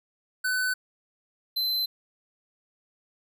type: tone pair in turn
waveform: square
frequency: 1506 / 4066 Hz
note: F#6 / B7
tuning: +30 / +50 cents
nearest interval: octave + perfect fourth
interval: 1720 cents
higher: second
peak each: -25 dBFS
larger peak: neither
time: 0.44-0.74 / 1.56-1.86 s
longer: neither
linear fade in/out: 10 ms
effects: none